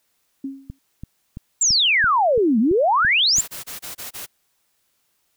sine tone with exponential decay, 271.7 Hz, C#4, 35 cents flat, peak -23 dBFS, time 0.44-0.79 s, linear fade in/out 5 ms, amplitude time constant 74 ms
click train, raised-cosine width 5 ms, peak -20 dBFS, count 9, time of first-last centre 0.7-3.385 s, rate 2.98 Hz
sine exponential two-way sweep, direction down then up, 7650 to 207.7 to 7650 Hz, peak -14 dBFS, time 1.61-3.41 s, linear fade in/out 5 ms, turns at 2.59 s
white noise bursts, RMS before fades -33 dBFS, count 6, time 3.35-4.265 s, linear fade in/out 20 ms, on 130 ms, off 27 ms
effects white hiss -68 dBFS RMS until 5.36 s

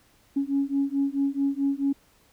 sine beating tone pair, 275.5 / 280.1 Hz, C#4 / C#4, -11 / +18 cents, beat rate 4.6 Hz, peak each -25 dBFS, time 0.36-1.93 s, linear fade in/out 10 ms, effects tanh soft clip ceiling -15 dBFS + pink hiss -61 dBFS RMS until 2.32 s

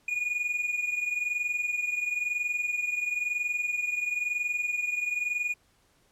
triangle tone pair together, 2444 / 2465 Hz, D#7 / D#7, -32 / -17 cents, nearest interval unison, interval 15 cents, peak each -27 / -32 dBFS, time 0.08-5.54 s, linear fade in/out 5 ms, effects pink hiss -66 dBFS RMS until 6.11 s + low-pass 12000 Hz 12 dB/octave

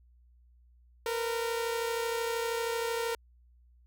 sawtooth tone pair together, 461 / 493.9 Hz, A#4 / B4, -19 / 0 cents, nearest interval minor second, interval 119 cents, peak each -27 / -34 dBFS, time 1.06-3.15 s, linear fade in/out 2 ms, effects added 60 Hz sine -58 dBFS peak until 3.86 s

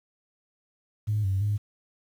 sine tone with pitch steps, 106 / 96.1 / 103.8 Hz, G#2 / G2 / G#2, +36 / -34 / 0 cents, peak -22 dBFS, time 1.07-1.58 s, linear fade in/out 20 ms, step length 170 ms, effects tanh soft clip ceiling -18 dBFS + 9-bit

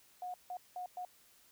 sine tone bursts at uneven times, 725 Hz, F#5, 35 cents flat, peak -39 dBFS, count 4, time 0.22-0.34 / 0.5-0.57 / 0.76-0.86 / 0.97-1.05 s, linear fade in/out 2 ms, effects white hiss -65 dBFS RMS until 1.51 s

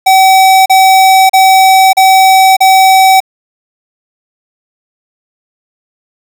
square tone bursts, 763 Hz, G5, 47 cents flat, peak -3 dBFS, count 5, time 0.06-3.204 s, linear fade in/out 10 ms, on 600 ms, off 36 ms, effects none

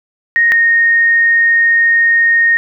sine tone pair in turn, 1864.7 / 1852.9 Hz, A#6 / A#6, 0 / -11 cents, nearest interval unison, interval 11 cents, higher first, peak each -7 dBFS, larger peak neither, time 0.36-0.52 / 0.52-2.57 s, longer second, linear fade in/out 0 ms, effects none

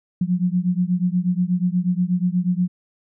sine beating tone pair, 176 / 184.3 Hz, F3 / F#3, +14 / -7 cents, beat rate 8.3 Hz, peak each -20 / -21 dBFS, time 0.21-2.68 s, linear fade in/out 5 ms, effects none

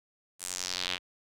sawtooth tone with band-pass filter sweep, 90.8 Hz, F#2, 32 cents flat, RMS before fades -35 dBFS, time 0.39-0.99 s, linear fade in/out 50 ms, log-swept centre 9500 to 2900 Hz, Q 2.4, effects none

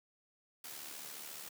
white noise with amplitude modulation, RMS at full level -45 dBFS, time 0.64-1.49 s, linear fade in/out 5 ms, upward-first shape sine, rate 74.3 Hz, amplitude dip 50%, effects high-pass 150 Hz 12 dB/octave

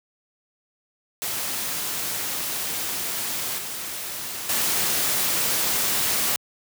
white noise with level steps, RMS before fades -28 / -32 / -23 dBFS, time 1.22-6.36 s, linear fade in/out 0 ms, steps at 3.58 / 4.49 s, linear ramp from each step 5 ms, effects high-pass 80 Hz 12 dB/octave

